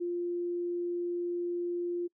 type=tone; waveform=sine; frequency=349.2 Hz; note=F4; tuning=in tune; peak=-30 dBFS; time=0-2.08 s; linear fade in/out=20 ms; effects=noise-tail reverb RT60 0.1 s tail -25 dB re dry